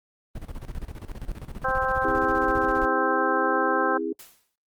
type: noise with tremolo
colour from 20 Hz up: brown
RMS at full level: -33 dBFS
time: 0.35-2.86 s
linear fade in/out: 5 ms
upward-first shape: square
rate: 15 Hz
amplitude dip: 75%
type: harmonic tone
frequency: 261.6 Hz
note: C4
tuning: in tune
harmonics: 2 / 3 / 4 / 5 / 6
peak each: -28 / -28 / -28 / -28 / -28 dBFS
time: 1.64-3.98 s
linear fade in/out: 10 ms
type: chord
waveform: sine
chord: C augmented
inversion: none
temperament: just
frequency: 261.6 / 327 / 408.8 Hz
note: C4 / E4 / G#4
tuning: 0 / -14 / -27 cents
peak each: -33 / -29 / -29 dBFS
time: 2.04-4.13 s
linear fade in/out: 5 ms
type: noise with exponential decay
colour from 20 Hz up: white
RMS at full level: -42 dBFS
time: 4.19-4.56 s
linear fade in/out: 5 ms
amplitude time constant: 79 ms
effects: noise-tail reverb RT60 0.1 s tail -25 dB re dry + Opus 32 kbps